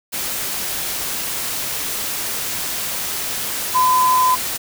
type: tone in noise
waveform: sine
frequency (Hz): 1014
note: B5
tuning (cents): +45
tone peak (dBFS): -12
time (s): 3.74-4.36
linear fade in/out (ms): 20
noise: white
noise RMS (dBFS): -24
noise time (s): 0.12-4.58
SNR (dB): +9
effects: none